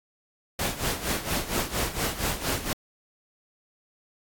pink noise with tremolo, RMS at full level -26 dBFS, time 0.59-2.73 s, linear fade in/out 2 ms, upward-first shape sine, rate 4.3 Hz, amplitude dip 75%, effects AAC 64 kbps

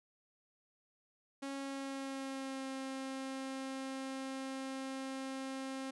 sawtooth tone with pitch glide, 274.7 to 266.6 Hz, C#4 to C4, -16 to +33 cents, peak -36 dBFS, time 1.42-5.91 s, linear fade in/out 10 ms, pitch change -51 cents, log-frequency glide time 1.53-2.67 s, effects resampled to 24000 Hz

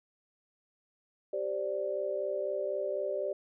sine chord, G suspended fourth, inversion none, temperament equal with one note detuned, 390.6 / 523.3 / 587.3 Hz, G4 / C5 / D5, -6 / 0 / 0 cents, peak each -36 / -37 / -33 dBFS, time 1.33-3.33 s, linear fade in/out 5 ms, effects none

